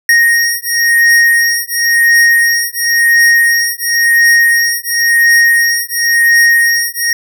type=beating tone pair; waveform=square; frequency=1864.7 / 1865.65 Hz; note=A#6 / A#6; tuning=0 / +1 cents; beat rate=0.95 Hz; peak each=-11 dBFS; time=0.09-7.13 s; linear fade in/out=2 ms; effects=none